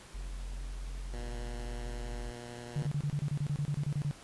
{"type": "tone", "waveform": "triangle", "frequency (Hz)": 45, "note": "F#1", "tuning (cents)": -47, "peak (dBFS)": -35, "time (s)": [0.14, 2.31], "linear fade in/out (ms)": 10}
{"type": "tone with vibrato", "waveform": "10% pulse", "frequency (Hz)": 120, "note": "B2", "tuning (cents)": -49, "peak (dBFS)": -35, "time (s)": [1.13, 2.87], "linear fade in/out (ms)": 5, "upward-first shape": "triangle", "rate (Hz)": 11, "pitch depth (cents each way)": 14}
{"type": "tone bursts", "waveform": "sine", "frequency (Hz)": 144.9, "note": "D3", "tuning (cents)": -23, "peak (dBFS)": -29, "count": 15, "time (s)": [2.76, 4.111], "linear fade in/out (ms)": 0, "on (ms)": 63, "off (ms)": 29}
{"effects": ["pink hiss -53 dBFS RMS until 4.23 s", "resampled to 24000 Hz"]}